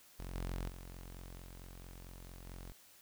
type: tone with level steps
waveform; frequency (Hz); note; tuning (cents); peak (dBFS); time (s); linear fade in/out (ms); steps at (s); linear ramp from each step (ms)
sawtooth; 44.46; F1; +32; -39 / -34 / -44 / -46 / -43; 0.19-2.72; 0; 0.34 / 0.69 / 1.39 / 2.46; 5
effects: white hiss -62 dBFS RMS until 3.01 s